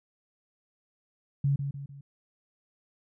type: tone with echo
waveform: sine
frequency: 140 Hz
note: C#3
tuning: 18 cents sharp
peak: -22 dBFS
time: 1.44-1.56 s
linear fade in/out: 5 ms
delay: 150 ms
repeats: 3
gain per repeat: -7 dB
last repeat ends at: 2.01 s
effects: none